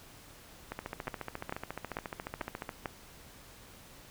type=two click trains; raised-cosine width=0.5 ms; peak=-19 / -22 dBFS; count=5 / 29; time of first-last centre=1.08-2.858 / 0.72-2.692 s; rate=2.25 / 14.2 Hz; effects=pink hiss -54 dBFS RMS until 4.1 s